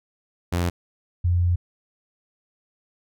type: tone pair in turn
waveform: sawtooth / sine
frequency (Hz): 87.31 / 87.82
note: F2 / F2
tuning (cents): 0 / +10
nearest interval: unison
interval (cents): 10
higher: second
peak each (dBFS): -17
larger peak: neither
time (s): 0.52-0.7 / 1.24-1.56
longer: second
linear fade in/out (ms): 10
effects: none